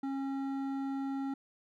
sine tone with hard clipping, 272.4 Hz, C#4, 30 cents flat, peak -35 dBFS, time 0.03-1.34 s, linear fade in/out 5 ms, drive 10 dB, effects none

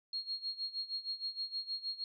sine tone with tremolo, 4270 Hz, C8, 34 cents sharp, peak -34 dBFS, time 0.13-2.04 s, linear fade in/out 2 ms, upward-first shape sine, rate 6.4 Hz, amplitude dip 85%, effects none

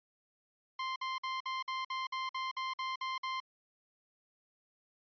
sawtooth tone bursts, 1046.5 Hz, C6, in tune, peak -31 dBFS, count 12, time 0.79-3.402 s, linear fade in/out 5 ms, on 170 ms, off 52 ms, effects resampled to 11025 Hz

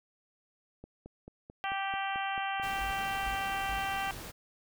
click train, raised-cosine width 2 ms, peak -33 dBFS, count 9, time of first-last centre 0.84-2.598 s, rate 4.55 Hz
harmonic tone, 390.9 Hz, G4, 5 cents flat, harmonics 2 / 3 / 4 / 5 / 6 / 7 / 8, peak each -34 / -40 / -39 / -42 / -44 / -42 / -44 dBFS, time 1.64-4.11 s, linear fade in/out 0 ms
pink noise, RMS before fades -44 dBFS, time 2.62-4.32 s, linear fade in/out 20 ms
triangle tone bursts, 51.91 Hz, G#1, in tune, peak -36 dBFS, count 3, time 2.81-3.79 s, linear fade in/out 0 ms, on 100 ms, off 340 ms
effects none

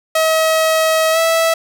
sawtooth tone with pitch glide, 639 to 655.1 Hz, D#5 to E5, +46 to -11 cents, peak -8 dBFS, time 0.15-1.54 s, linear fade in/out 5 ms, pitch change +43 cents, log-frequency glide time 1.12-1.18 s, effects none

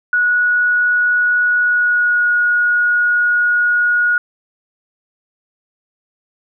sine tone with pitch glide, 1462 to 1447.7 Hz, F#6 to F#6, -21 to -38 cents, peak -11 dBFS, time 0.13-4.18 s, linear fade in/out 2 ms, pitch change -17 cents, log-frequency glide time 1.58-2.31 s, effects none

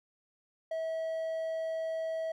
triangle tone, 647 Hz, E5, 32 cents flat, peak -30 dBFS, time 0.71-2.32 s, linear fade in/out 5 ms, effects none

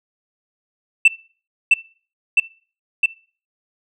sine tone with echo, 2667 Hz, E7, 20 cents sharp, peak -4 dBFS, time 1.05-1.08 s, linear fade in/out 5 ms, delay 660 ms, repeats 3, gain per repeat -2 dB, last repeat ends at 3.06 s, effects noise-tail reverb RT60 0.4 s tail -21 dB re dry + tanh soft clip ceiling -5 dBFS

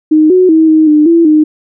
sine tone with pitch steps, 309.7 / 368.1 / 319.4 / 314 / 301.8 / 335 / 306.8 Hz, D#4 / F#4 / D#4 / D#4 / D4 / E4 / D#4, -8 / -9 / +45 / +16 / +47 / +28 / -24 cents, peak -3 dBFS, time 0.11-1.44 s, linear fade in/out 10 ms, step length 190 ms, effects none

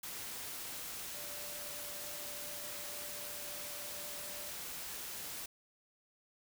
sine tone in noise, 587.3 Hz, D5, in tune, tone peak -53 dBFS, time 1.14-4.51 s, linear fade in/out 5 ms, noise white, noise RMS -44 dBFS, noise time 0.03-5.46 s, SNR -12 dB, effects none

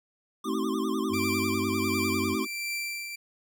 sine chord, A diminished seventh, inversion none, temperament just, 220 / 264 / 316.8 / 380.2 Hz, A3 / C4 / Eb4 / Gb4, 0 / +16 / +31 / +47 cents, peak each -32 dBFS, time 0.44-2.47 s, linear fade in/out 50 ms
square tone with vibrato, 1130 Hz, C#6, 33 cents sharp, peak -36 dBFS, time 0.44-2.45 s, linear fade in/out 5 ms, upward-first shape sine, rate 10 Hz, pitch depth 150 cents each way
sine tone with pitch glide, 98.5 to 95.31 Hz, G2 to G2, +9 to -48 cents, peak -35 dBFS, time 1.09-2.37 s, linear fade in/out 50 ms, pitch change -57 cents, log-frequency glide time 1.76-2.18 s
sawtooth tone with tremolo, 2349 Hz, D7, in tune, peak -26 dBFS, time 1.13-3.16 s, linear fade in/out 10 ms, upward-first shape triangle, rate 1.4 Hz, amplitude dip 55%
effects none

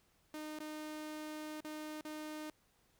sawtooth tone with dropouts, 306.6 Hz, D#4, 25 cents flat, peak -39 dBFS, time 0.34-2.5 s, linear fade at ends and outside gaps 2 ms, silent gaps 0.589-0.602 / 1.605-1.646 / 2.01-2.05 s, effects pink hiss -73 dBFS RMS until 2.99 s

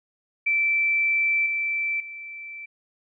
sine tone with level steps, 2331 Hz, D7, 14 cents flat, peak -19 / -23 / -35 dBFS, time 0.46-2.66 s, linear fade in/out 10 ms, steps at 1.46 / 2 s, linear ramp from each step 2 ms, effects none

